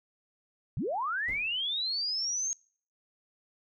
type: linear sweep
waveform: sine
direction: up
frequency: 89.3 to 6550 Hz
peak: -29 dBFS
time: 0.77-2.53 s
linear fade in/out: 0 ms
type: noise with exponential decay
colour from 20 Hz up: brown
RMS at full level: -42 dBFS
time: 1.28-1.69 s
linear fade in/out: 1 ms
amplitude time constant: 88 ms
effects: noise-tail reverb RT60 0.5 s tail -26 dB re dry